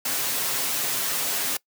white noise with comb filter, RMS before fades -26 dBFS, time 0.05-1.57 s, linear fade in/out 5 ms, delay 7.4 ms, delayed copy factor +0.6, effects noise-tail reverb RT60 0.1 s tail -22 dB re dry + high-pass 150 Hz 12 dB/octave

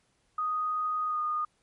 sine tone with pitch glide, 1244.5 to 1226.7 Hz, D#6 to D#6, 0 to -25 cents, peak -27 dBFS, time 0.38-1.45 s, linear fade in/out 5 ms, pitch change -25 cents, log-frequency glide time 1.07-1.19 s, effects pink hiss -71 dBFS RMS until 1.62 s + MP3 48 kbps

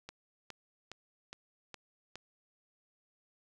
click train, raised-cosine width 0.2 ms, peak -27 dBFS, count 6, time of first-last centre 0.09-2.156 s, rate 2.42 Hz, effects none

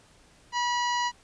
harmonic tone with a mistuned harmonic, 970 Hz, B5, 31 cents flat, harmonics 1 / 2 / 3 / 4 / 5 / 6 / 7, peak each -26 / -32 / -36 / -38 / -40 / -42 / -43 dBFS, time 0.52-1.12 s, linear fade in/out 50 ms, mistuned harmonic 4, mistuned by +80 cents, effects pink hiss -58 dBFS RMS until 1.23 s + resampled to 22050 Hz

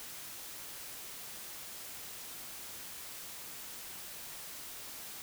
silence, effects white hiss -46 dBFS RMS until 5.22 s

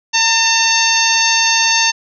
harmonic tone with a mistuned harmonic, 902 Hz, A5, 43 cents sharp, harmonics 1 / 2 / 3 / 4 / 5 / 6 / 7, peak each -19 / -19 / -17 / -21 / -18 / -21 / -17 dBFS, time 0.13-1.92 s, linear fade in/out 20 ms, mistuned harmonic 1, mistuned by +15 cents, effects none

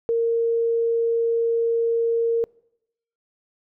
sine tone, 461.9 Hz, A#4, 16 cents flat, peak -18 dBFS, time 0.09-2.44 s, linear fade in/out 0 ms, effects noise-tail reverb RT60 0.8 s tail -25 dB re dry

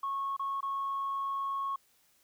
sine tone with dropouts, 1098 Hz, C#6, 17 cents flat, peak -30 dBFS, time 0.03-1.76 s, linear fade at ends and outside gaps 5 ms, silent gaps 0.366-0.394 / 0.607-0.628 s, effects tanh soft clip ceiling -27 dBFS + white hiss -68 dBFS RMS until 2.23 s

